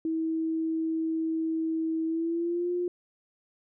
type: tone with pitch glide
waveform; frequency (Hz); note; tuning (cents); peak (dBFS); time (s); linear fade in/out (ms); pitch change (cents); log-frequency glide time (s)
sine; 322.6 to 353.8; E4 to F4; -37 to +23; -26; 0.05-2.88; 2; +160; 2.06-2.71
effects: none